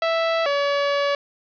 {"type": "tone pair in turn", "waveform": "sawtooth", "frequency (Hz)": [659.3, 568.3], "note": ["E5", "C#5"], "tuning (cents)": [0, 43], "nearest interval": "minor third", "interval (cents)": 257, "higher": "first", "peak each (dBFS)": [-15, -15], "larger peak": "neither", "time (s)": [[0.02, 0.46], [0.46, 1.15]], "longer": "second", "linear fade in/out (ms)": 2, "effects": ["resampled to 11025 Hz", "8-bit"]}